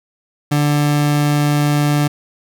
30% pulse tone, 146.83 Hz, D3, in tune, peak -10 dBFS, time 0.51-2.08 s, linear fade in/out 10 ms, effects none

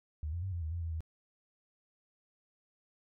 sine tone with pitch steps, 76.1 / 86 / 95.5 / 86 / 78.6 / 85.8 / 82.6 / 80.3 Hz, D#2 / F2 / G2 / F2 / D#2 / F2 / E2 / E2, -38 / -26 / -45 / -26 / +18 / -30 / +4 / -45 cents, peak -34 dBFS, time 0.23-1.006 s, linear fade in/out 0 ms, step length 97 ms, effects none

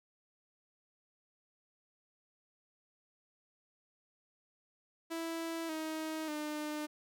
sawtooth tone with pitch steps, 329.6 / 315.3 / 301.5 Hz, E4 / D#4 / D4, 0 / +23 / +46 cents, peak -33 dBFS, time 5.1-6.87 s, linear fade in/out 20 ms, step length 590 ms, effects none

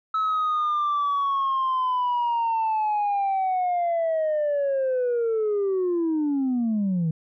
sine linear sweep, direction down, 1300 to 155.56 Hz, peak -19 dBFS, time 0.14-7.11 s, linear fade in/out 5 ms, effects tanh soft clip ceiling -19 dBFS

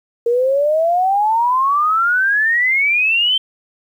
sine exponential sweep, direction up, 463.2 to 3136 Hz, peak -12 dBFS, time 0.26-3.38 s, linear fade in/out 5 ms, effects 8-bit

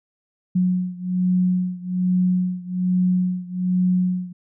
sine beating tone pair, 181.6 / 182.8 Hz, F#3 / F#3, -32 / -21 cents, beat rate 1.2 Hz, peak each -20 / -22 dBFS, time 0.55-4.33 s, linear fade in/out 10 ms, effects none

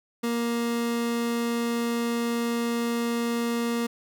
30% pulse tone, 234.7 Hz, A#3, 12 cents sharp, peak -22 dBFS, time 0.23-3.87 s, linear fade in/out 10 ms, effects none

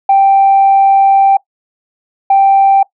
sine tone bursts at uneven times, 784 Hz, G5, in tune, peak -3 dBFS, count 2, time 0.09-1.37 / 2.3-2.83 s, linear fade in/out 5 ms, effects noise-tail reverb RT60 0.1 s tail -21 dB re dry + tanh soft clip ceiling -1 dBFS

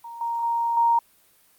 sine tone with level steps, 932.3 Hz, A#5, in tune, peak -35 / -24 / -21 / -16 dBFS, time 0.04-0.99 s, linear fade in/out 5 ms, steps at 0.21 / 0.43 / 0.77 s, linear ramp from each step 2 ms, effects white hiss -59 dBFS RMS until 1.58 s + Opus 32 kbps

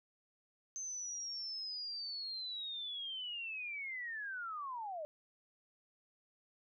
sine linear sweep, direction down, 6272 to 584 Hz, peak -40 dBFS, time 0.76-5.05 s, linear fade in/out 0 ms, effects none

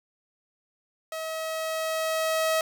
sawtooth tone with level ramp, 640 Hz, D#5, 49 cents sharp, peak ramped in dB -28 to -18 dBFS, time 1.12-2.61 s, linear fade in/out 2 ms, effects none

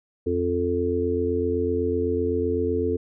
harmonic tone, 87.9 Hz, F2, 12 cents sharp, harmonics 1 / 3 / 4 / 5, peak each -29 / -28 / -28 / -24 dBFS, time 0.26-2.97 s, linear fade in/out 10 ms, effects none

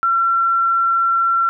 sine tone, 1358 Hz, F6, 49 cents flat, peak -13 dBFS, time 0.03-1.49 s, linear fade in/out 0 ms, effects none

